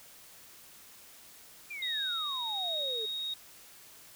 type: exponential sweep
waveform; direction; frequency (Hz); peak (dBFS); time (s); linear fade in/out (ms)
sine; down; 2442 to 421.8; -38; 1.7-3.06; 10
type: tone with tremolo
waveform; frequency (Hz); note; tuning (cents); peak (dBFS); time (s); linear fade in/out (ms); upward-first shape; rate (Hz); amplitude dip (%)
sine; 3756; A#7; +12; -31; 1.82-3.34; 5; sine; 1.3; 25
effects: white hiss -54 dBFS RMS until 4.15 s